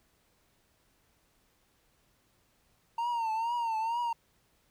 triangle tone with vibrato, 918 Hz, A#5, 27 cents flat, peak -27 dBFS, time 2.98-4.13 s, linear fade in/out 5 ms, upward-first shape triangle, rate 2.2 Hz, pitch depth 95 cents each way, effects pink hiss -70 dBFS RMS until 4.7 s

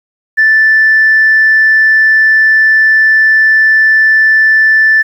sine tone, 1760 Hz, A6, in tune, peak -3 dBFS, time 0.37-5.03 s, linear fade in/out 20 ms, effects tanh soft clip ceiling 0 dBFS + 7-bit

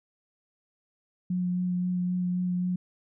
sine tone with vibrato, 180 Hz, F#3, 47 cents flat, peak -25 dBFS, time 1.3-2.76 s, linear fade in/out 5 ms, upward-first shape sine, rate 3.8 Hz, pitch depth 12 cents each way, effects none

